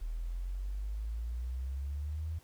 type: exponential sweep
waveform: sine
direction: up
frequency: 38.89 to 82.41 Hz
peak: -34 dBFS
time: 0.01-2.39 s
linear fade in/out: 10 ms
effects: pink hiss -63 dBFS RMS until 2.43 s